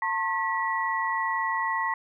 sine tone cluster, 898 / 1076 / 1938 Hz, A5 / C6 / B6, +35 / +48 / -33 cents, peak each -29 dBFS, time 0.02-1.94 s, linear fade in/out 2 ms, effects none

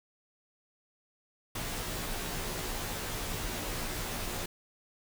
pink noise with comb filter, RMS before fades -36 dBFS, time 1.55-4.46 s, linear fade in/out 5 ms, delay 15 ms, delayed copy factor -1, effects none

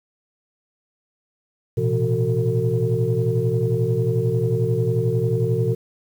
sine tone cluster, 113.6 / 124.8 / 168.3 / 372 / 451.5 Hz, A#2 / B2 / E3 / F#4 / A4, -44 / +19 / +36 / +9 / +45 cents, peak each -23 / -21 / -27 / -27 / -23 dBFS, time 1.77-5.75 s, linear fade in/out 10 ms, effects tanh soft clip ceiling -8 dBFS + 8-bit

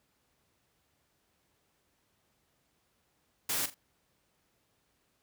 white noise with echo, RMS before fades -32 dBFS, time 3.49-3.66 s, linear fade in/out 5 ms, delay 42 ms, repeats 2, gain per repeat -12 dB, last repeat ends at 3.744 s, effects pink hiss -74 dBFS RMS until 5.22 s + high-pass 60 Hz 12 dB/octave

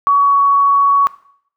sine tone with pitch glide, 1128 to 1121.5 Hz, C#6 to C#6, +30 to +20 cents, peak -8 dBFS, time 0.07-1.07 s, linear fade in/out 0 ms, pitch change -10 cents, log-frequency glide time 0.22-0.34 s, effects noise-tail reverb RT60 0.6 s tail -17 dB re dry

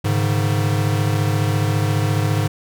square chord, Ab suspended fourth, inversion none, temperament equal with one note detuned, 103.83 / 138.59 / 153.07 Hz, Ab2 / Db3 / Eb3, 0 / 0 / -28 cents, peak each -19 / -24 / -24 dBFS, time 0.04-2.48 s, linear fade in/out 10 ms, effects none

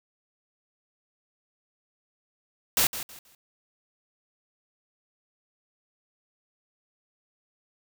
white noise with echo, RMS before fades -22 dBFS, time 2.77-2.87 s, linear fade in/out 2 ms, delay 160 ms, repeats 3, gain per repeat -12 dB, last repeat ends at 3.35 s, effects none

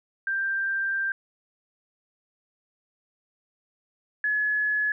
sine tone pair in turn, 1579 / 1700.6 Hz, G6 / G#6, +12 / +41 cents, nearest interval minor second, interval 129 cents, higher second, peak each -24 / -22 dBFS, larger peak second, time 0.27-1.12 / 4.24-4.92 s, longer first, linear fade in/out 2 ms, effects none

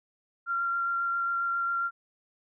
sine tone with vibrato, 1379 Hz, F6, 22 cents flat, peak -26 dBFS, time 0.46-1.91 s, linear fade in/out 50 ms, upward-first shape sine, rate 7.4 Hz, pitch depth 9 cents each way, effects none

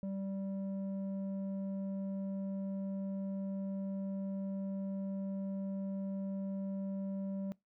square tone with low-pass filter, 194.7 Hz, G3, 12 cents flat, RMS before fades -39 dBFS, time 0.03-7.52 s, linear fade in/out 0 ms, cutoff 430 Hz, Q 6.6, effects noise-tail reverb RT60 0.2 s tail -23 dB re dry

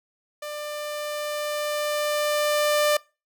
sawtooth tone with level ramp, 595 Hz, D5, 22 cents sharp, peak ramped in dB -28 to -14 dBFS, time 0.42-2.97 s, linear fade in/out 5 ms, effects noise-tail reverb RT60 0.3 s tail -24 dB re dry

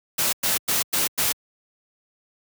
white noise bursts, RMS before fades -22 dBFS, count 5, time 0.18-1.326 s, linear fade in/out 10 ms, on 150 ms, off 99 ms, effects high-pass 80 Hz 12 dB/octave

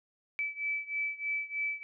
sine beating tone pair, 2306 / 2309.2 Hz, D7 / D7, -32 / -30 cents, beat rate 3.2 Hz, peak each -34 / -36 dBFS, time 0.39-1.83 s, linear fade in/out 0 ms, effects none

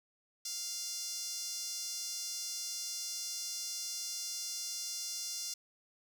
sawtooth tone with high-pass filter, 698.5 Hz, F5, in tune, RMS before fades -40 dBFS, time 0.45-5.54 s, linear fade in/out 5 ms, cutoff 5500 Hz, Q 3.4, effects none

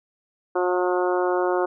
harmonic tone, 180.3 Hz, F#3, 45 cents flat, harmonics 2 / 3 / 4 / 5 / 6 / 7 / 8, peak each -22 / -26 / -28 / -30 / -32 / -33 / -34 dBFS, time 0.55-1.66 s, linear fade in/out 10 ms, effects none

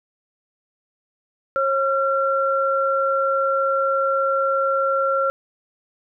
sine tone pair together, 542 / 1365.8 Hz, C#5 / F6, -39 / -39 cents, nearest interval octave + major third, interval 1600 cents, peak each -20 dBFS, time 1.56-5.3 s, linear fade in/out 0 ms, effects none

